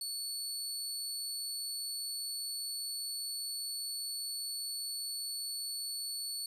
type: tone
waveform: 25% pulse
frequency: 4435 Hz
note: C#8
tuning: in tune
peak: -32 dBFS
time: 0.01-6.46 s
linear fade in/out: 2 ms
effects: none